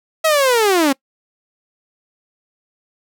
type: linear sweep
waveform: sawtooth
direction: down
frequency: 651 to 261.6 Hz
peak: -8 dBFS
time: 0.24-0.93 s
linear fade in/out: 10 ms
effects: noise-tail reverb RT60 0.1 s tail -24 dB re dry